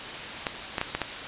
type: clicks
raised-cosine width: 0.3 ms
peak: -10 dBFS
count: 5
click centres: 0.468 / 0.782 / 0.814 / 0.95 / 1.017 s
effects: white hiss -35 dBFS RMS until 1.27 s + resampled to 8000 Hz